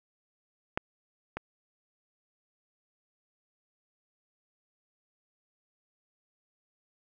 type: clicks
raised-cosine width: 0.5 ms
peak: -13 / -19 dBFS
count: 2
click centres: 0.775 / 1.37 s
effects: none